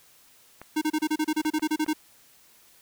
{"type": "clicks", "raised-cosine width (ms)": 0.5, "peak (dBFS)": -26, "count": 5, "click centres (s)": [0.616, 1.404, 1.45, 1.595, 1.864]}
{"type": "tone bursts", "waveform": "square", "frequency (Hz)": 308.7, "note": "D#4", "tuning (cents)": -14, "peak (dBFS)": -23, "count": 14, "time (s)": [0.76, 1.934], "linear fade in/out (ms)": 10, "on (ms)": 56, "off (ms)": 30}
{"effects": ["white hiss -57 dBFS RMS until 2.81 s"]}